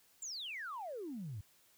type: exponential sweep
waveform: sine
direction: down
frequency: 7500 to 92.5 Hz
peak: -40 dBFS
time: 0.22-1.41 s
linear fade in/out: 5 ms
effects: tanh soft clip ceiling -36 dBFS + white hiss -68 dBFS RMS until 1.77 s